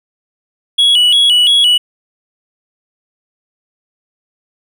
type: tone with vibrato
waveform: triangle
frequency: 3136 Hz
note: G7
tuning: in tune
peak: -5 dBFS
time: 0.78-1.78 s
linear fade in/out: 10 ms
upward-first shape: square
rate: 2.9 Hz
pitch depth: 110 cents each way
effects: none